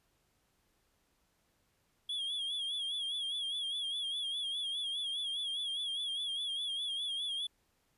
triangle tone with vibrato, 3322 Hz, G#7, in tune, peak -33 dBFS, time 2.09-7.47 s, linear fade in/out 5 ms, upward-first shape sine, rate 4.9 Hz, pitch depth 75 cents each way, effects pink hiss -75 dBFS RMS until 7.97 s + resampled to 32000 Hz

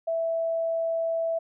sine tone, 659.3 Hz, E5, in tune, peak -24 dBFS, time 0.07-1.39 s, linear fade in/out 10 ms, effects none

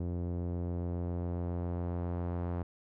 sawtooth tone with low-pass filter sweep, 87.31 Hz, F2, in tune, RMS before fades -35 dBFS, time 0-2.63 s, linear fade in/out 5 ms, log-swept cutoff 420 to 980 Hz, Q 0.92, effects none

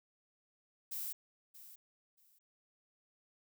violet noise with echo, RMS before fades -41 dBFS, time 0.91-1.13 s, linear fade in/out 10 ms, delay 630 ms, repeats 2, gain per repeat -14 dB, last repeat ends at 2.39 s, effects none

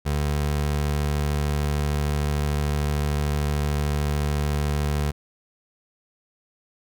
25% pulse tone, 73.42 Hz, D2, in tune, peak -18 dBFS, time 0.05-5.12 s, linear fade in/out 20 ms, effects none

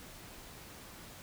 silence, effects pink hiss -51 dBFS RMS until 1.22 s

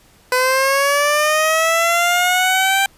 15% pulse linear sweep, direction up, 501 to 788 Hz, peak -7 dBFS, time 0.32-2.86 s, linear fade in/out 2 ms, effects pink hiss -51 dBFS RMS until 2.97 s + resampled to 32000 Hz

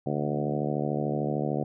harmonic tone with a mistuned harmonic, 73.42 Hz, D2, in tune, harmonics 2 / 3 / 4 / 5 / 6 / 7 / 8 / 9 / 10, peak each -31 / -33 / -34 / -35 / -36 / -36 / -37 / -38 / -38 dBFS, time 0.06-1.64 s, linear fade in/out 5 ms, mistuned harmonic 2, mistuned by -16 cents, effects none

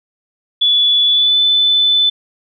sine tone with pitch glide, 3434 to 3508 Hz, A7 to A7, -43 to -6 cents, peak -9 dBFS, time 0.61-2.1 s, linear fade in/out 10 ms, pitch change +37 cents, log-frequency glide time 1.05-1.39 s, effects none

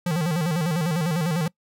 square tone with vibrato, 164.81 Hz, E3, in tune, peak -22 dBFS, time 0.06-1.48 s, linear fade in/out 5 ms, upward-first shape square, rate 10 Hz, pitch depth 120 cents each way, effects noise-tail reverb RT60 0.1 s tail -23 dB re dry

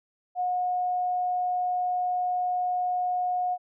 sine tone, 724 Hz, F#5, 38 cents flat, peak -24 dBFS, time 0.35-3.58 s, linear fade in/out 50 ms, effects none

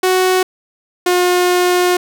sawtooth tone pair in turn, 370.6 / 358.6 Hz, F#4 / F4, +3 / +46 cents, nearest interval minor second, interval 57 cents, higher first, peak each -7 dBFS, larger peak neither, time 0.03-0.43 / 1.06-1.97 s, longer second, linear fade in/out 5 ms, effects none

